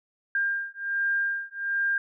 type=beating tone pair; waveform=sine; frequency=1600 / 1601.3 Hz; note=G6 / G6; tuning=+35 / +36 cents; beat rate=1.3 Hz; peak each=-28 dBFS; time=0.35-1.98 s; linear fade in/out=2 ms; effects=none